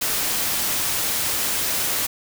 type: noise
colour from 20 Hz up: white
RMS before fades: -23 dBFS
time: 0.01-2.07 s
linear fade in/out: 10 ms
effects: none